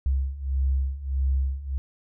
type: beating tone pair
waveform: sine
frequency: 66.1 / 67.7 Hz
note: C2 / C#2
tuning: +18 / -40 cents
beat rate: 1.6 Hz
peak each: -27 / -24 dBFS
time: 0.06-1.78 s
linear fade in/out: 0 ms
effects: none